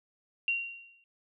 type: tone with exponential decay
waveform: sine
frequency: 2757 Hz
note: F7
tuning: 23 cents flat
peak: -24 dBFS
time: 0.48-1.04 s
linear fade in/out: 1 ms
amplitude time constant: 120 ms
effects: none